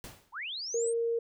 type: noise with exponential decay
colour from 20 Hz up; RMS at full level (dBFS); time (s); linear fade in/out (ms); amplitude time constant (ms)
pink; -42; 0.04-0.39; 0; 75
type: linear sweep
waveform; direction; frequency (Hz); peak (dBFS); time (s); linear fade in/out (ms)
sine; up; 784 to 8900; -35; 0.32-0.94; 50
type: tone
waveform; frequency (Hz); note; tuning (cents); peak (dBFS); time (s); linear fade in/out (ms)
sine; 463.9; A#4; -8; -27; 0.74-1.19; 5
effects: none